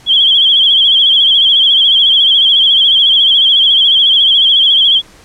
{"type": "tone with vibrato", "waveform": "sine", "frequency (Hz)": 3243, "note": "G#7", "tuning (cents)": -42, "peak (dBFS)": -5, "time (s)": [0.06, 5.02], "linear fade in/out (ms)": 50, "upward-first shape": "sine", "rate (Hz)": 14, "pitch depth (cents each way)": 76, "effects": ["pink hiss -41 dBFS RMS until 5.24 s", "low-pass 9000 Hz 12 dB/octave"]}